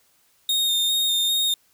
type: tone with vibrato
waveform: 40% pulse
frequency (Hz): 3679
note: A#7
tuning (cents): -24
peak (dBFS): -18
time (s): 0.49-1.54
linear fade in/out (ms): 2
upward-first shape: square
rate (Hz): 2.5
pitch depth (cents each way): 16
effects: white hiss -62 dBFS RMS until 1.73 s